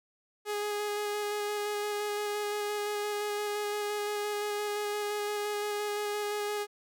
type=tone with vibrato; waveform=sawtooth; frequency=415.3 Hz; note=G#4; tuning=in tune; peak=-27 dBFS; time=0.45-6.67 s; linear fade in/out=50 ms; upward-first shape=square; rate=5.8 Hz; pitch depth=10 cents each way; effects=none